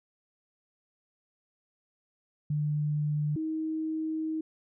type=tone pair in turn; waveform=sine; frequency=149.2 / 316.1 Hz; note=D3 / D#4; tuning=+28 / +27 cents; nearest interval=octave + minor second; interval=1299 cents; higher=second; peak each=-26 / -29 dBFS; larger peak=first; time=2.5-3.36 / 3.36-4.41 s; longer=second; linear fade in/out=5 ms; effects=none